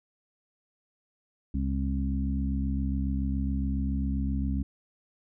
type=harmonic tone with a mistuned harmonic; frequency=67.3 Hz; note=C2; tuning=49 cents sharp; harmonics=1 / 2 / 3 / 4; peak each=-28 / -37 / -32 / -34 dBFS; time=1.54-4.63 s; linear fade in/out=5 ms; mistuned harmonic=1; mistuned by=+16 cents; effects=none